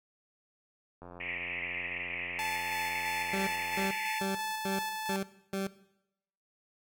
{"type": "click train", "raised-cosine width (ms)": 1, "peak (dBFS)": -33, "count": 251, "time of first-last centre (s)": [1.02, 3.864], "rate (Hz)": 87.9}
{"type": "band-pass noise", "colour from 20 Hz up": "pink", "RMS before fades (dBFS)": -38, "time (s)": [1.2, 4.19], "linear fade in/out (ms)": 5, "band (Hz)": [1900, 2700], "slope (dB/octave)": 96}
{"type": "tone with tremolo", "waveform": "sawtooth", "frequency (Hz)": 871, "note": "A5", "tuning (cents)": -18, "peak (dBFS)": -29, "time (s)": [2.39, 5.16], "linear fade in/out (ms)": 0, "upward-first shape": "square", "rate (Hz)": 3, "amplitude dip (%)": 25}
{"type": "tone bursts", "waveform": "20% pulse", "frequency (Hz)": 194.4, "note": "G3", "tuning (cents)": -14, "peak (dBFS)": -27, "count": 6, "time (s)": [3.33, 5.67], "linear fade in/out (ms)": 2, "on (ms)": 140, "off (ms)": 300}
{"effects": ["noise-tail reverb RT60 0.8 s tail -17 dB re dry"]}